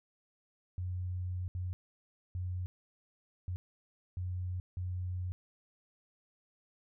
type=tone bursts at uneven times; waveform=sine; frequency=90.7 Hz; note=F#2; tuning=34 cents flat; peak=-34 dBFS; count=6; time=0.78-1.48 / 1.55-1.73 / 2.35-2.66 / 3.48-3.56 / 4.17-4.6 / 4.77-5.32 s; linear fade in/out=0 ms; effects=none

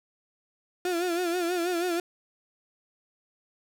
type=tone with vibrato; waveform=35% pulse; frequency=350 Hz; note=F4; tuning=4 cents sharp; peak=-24 dBFS; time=0.85-2 s; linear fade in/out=2 ms; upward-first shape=sine; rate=6.2 Hz; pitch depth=79 cents each way; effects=none

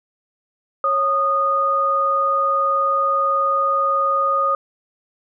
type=tone pair together; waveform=sine; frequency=549 / 1232.5 Hz; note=C#5 / D#6; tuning=-17 / -17 cents; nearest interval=octave + major second; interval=1400 cents; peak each=-23 / -16 dBFS; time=0.84-4.55 s; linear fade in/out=2 ms; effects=none

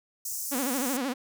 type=high-pass noise; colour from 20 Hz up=pink; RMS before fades=-34 dBFS; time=0.25-0.97 s; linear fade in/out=5 ms; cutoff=5700 Hz; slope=48 dB/octave
type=tone with vibrato; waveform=sawtooth; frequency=261.6 Hz; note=C4; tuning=in tune; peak=-24 dBFS; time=0.51-1.14 s; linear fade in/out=20 ms; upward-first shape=sine; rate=13 Hz; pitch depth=150 cents each way
effects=none

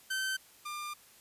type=tone pair in turn; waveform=sawtooth; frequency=1542 / 1197.2 Hz; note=G6 / D6; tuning=-29 / +33 cents; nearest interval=major third; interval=438 cents; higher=first; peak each=-28 / -34 dBFS; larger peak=first; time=0.1-0.37 / 0.65-0.94 s; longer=second; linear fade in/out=10 ms; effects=white hiss -59 dBFS RMS until 1.2 s + resampled to 32000 Hz

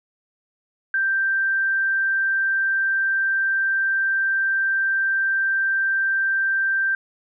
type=tone; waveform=sine; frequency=1570 Hz; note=G6; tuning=2 cents sharp; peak=-18 dBFS; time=0.94-6.95 s; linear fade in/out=2 ms; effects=none

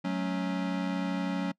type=chord; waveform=square; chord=F# minor; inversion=none; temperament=equal with one note detuned; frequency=185 / 217.5 / 277.2 Hz; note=F#3 / A3 / C#4; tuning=0 / -20 / 0 cents; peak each=-32 / -38 / -34 dBFS; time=0.04-1.52 s; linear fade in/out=10 ms; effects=noise-tail reverb RT60 0.1 s tail -25 dB re dry + low-pass 4000 Hz 12 dB/octave

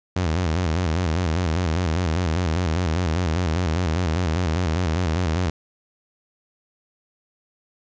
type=tone with vibrato; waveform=sawtooth; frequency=84.9 Hz; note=F2; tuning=48 cents flat; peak=-16 dBFS; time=0.16-5.5 s; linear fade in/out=5 ms; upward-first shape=square; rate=5 Hz; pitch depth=120 cents each way; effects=resampled to 16000 Hz + 9-bit

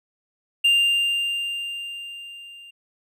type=tone with level ramp; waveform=triangle; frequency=2794 Hz; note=F7; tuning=in tune; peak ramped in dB=-12 to -40 dBFS; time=0.64-2.71 s; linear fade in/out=10 ms; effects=none

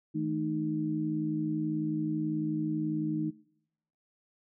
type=tone cluster; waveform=sine; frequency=158.8 / 217.1 / 308.8 Hz; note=D#3 / A3 / D#4; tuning=+36 / -23 / -13 cents; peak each=-34 / -36 / -31 dBFS; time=0.14-3.31 s; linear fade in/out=20 ms; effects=noise-tail reverb RT60 0.8 s tail -22 dB re dry

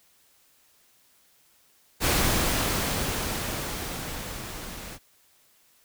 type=noise with level ramp; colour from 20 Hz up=pink; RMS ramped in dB=-22 to -40 dBFS; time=2-4.99 s; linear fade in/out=50 ms; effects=white hiss -62 dBFS RMS until 5.84 s

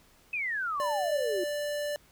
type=exponential sweep; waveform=sine; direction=down; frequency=2590 to 343 Hz; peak=-29 dBFS; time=0.33-1.44 s; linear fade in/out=5 ms
type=tone; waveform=square; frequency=587.3 Hz; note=D5; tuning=in tune; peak=-31 dBFS; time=0.8-1.96 s; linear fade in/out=0 ms
effects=pink hiss -61 dBFS RMS until 2.11 s

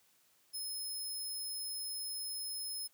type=tone; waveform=15% pulse; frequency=5170 Hz; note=E8; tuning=34 cents flat; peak=-33 dBFS; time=0.53-2.88 s; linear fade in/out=20 ms; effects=white hiss -70 dBFS RMS until 2.93 s + high-pass 100 Hz 12 dB/octave

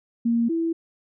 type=tone pair in turn; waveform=sine; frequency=233.1 / 330.4 Hz; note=A#3 / E4; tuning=0 / +4 cents; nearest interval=tritone; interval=604 cents; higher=second; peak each=-18 / -21 dBFS; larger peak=first; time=0.25-0.49 / 0.49-0.73 s; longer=neither; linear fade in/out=10 ms; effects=none

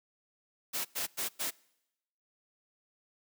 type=noise bursts; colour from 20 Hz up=white; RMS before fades=-34 dBFS; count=4; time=0.73-1.51 s; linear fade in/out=20 ms; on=120 ms; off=100 ms; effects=noise-tail reverb RT60 0.9 s tail -25 dB re dry + high-pass 200 Hz 12 dB/octave

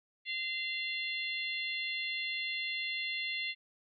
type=harmonic tone with a mistuned harmonic; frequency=690 Hz; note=F5; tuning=21 cents flat; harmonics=3 / 4 / 5 / 6; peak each=-37 / -39 / -41 / -43 dBFS; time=0.25-3.55 s; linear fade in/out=50 ms; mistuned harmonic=6; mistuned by=+20 cents; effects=none

